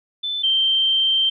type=tone pair in turn; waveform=sine; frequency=3520 / 3136 Hz; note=A7 / G7; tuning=0 / 0 cents; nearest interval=major second; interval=200 cents; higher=first; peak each=-22 / -15 dBFS; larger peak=second; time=0.23-0.43 / 0.43-1.3 s; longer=second; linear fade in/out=10 ms; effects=none